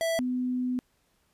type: tone pair in turn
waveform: square / sine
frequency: 659.3 / 251.1 Hz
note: E5 / B3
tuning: 0 / +29 cents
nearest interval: octave + perfect fourth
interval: 1671 cents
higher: first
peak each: -26 dBFS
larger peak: neither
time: 0.01-0.19 / 0.19-0.79 s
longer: second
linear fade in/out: 0 ms
effects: pink hiss -70 dBFS RMS until 1.33 s + resampled to 32000 Hz